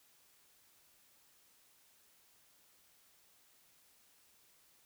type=silence; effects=white hiss -68 dBFS RMS until 4.85 s